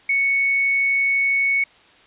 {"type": "tone", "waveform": "sine", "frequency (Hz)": 2217, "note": "C#7", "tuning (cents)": 0, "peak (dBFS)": -16, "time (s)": [0.09, 1.64], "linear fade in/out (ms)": 5, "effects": ["white hiss -51 dBFS RMS until 2.06 s", "resampled to 8000 Hz"]}